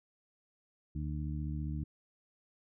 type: harmonic tone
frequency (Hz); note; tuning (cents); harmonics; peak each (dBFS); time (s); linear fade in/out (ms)
75; D2; +37; 1 / 2 / 3 / 4; -37 / -38 / -45 / -45; 0.95-1.84; 5
effects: none